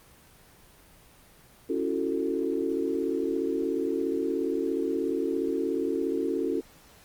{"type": "chord", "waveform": "sine", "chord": "F# minor seventh", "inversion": "second", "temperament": "just", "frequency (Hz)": [277.5, 333, 370, 444], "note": ["C#4", "E4", "F#4", "A4"], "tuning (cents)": [2, 18, 0, 16], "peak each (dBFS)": -31, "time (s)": [1.69, 6.61], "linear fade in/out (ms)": 10, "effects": ["pink hiss -55 dBFS RMS until 7.04 s", "Opus 24 kbps"]}